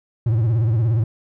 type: tone with vibrato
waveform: triangle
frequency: 113.3 Hz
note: A#2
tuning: 49 cents flat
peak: -13 dBFS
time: 0.26-1.04 s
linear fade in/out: 5 ms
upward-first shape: sine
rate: 17 Hz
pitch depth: 130 cents each way
effects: none